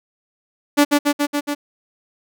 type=tone with echo; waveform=sawtooth; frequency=290 Hz; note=D4; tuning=22 cents flat; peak=-6 dBFS; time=0.77-0.85 s; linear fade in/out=20 ms; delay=140 ms; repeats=5; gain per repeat=-2 dB; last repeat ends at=1.55 s; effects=none